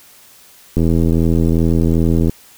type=click train; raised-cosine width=3 ms; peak=-3 dBFS; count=127; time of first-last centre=0.77-2.295 s; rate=82.6 Hz; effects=white hiss -45 dBFS RMS until 2.57 s